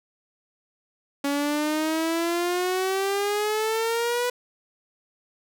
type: exponential sweep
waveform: sawtooth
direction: up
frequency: 280 to 493.9 Hz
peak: -19 dBFS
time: 1.24-4.3 s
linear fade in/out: 5 ms
effects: none